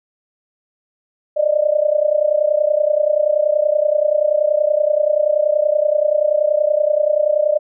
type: tone with amplitude modulation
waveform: sine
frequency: 601 Hz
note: D5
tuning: 40 cents sharp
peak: -9 dBFS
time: 1.36-7.59 s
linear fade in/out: 20 ms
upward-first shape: sine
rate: 30.5 Hz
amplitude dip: 85%
effects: none